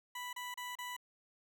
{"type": "tone bursts", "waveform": "20% pulse", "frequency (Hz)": 987.8, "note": "B5", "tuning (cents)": 0, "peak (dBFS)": -36, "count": 4, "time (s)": [0.15, 0.966], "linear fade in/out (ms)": 5, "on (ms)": 180, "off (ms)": 32, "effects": []}